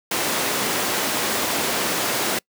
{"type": "high-pass noise", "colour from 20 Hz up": "pink", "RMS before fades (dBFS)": -23, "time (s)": [0.11, 2.39], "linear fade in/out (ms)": 5, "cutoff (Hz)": 270, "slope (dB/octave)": 12, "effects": ["noise-tail reverb RT60 0.1 s tail -26 dB re dry"]}